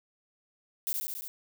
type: noise with echo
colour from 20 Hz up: violet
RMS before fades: -31 dBFS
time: 0.87-0.93 s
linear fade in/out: 0 ms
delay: 70 ms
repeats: 5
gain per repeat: -2 dB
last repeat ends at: 1.28 s
effects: none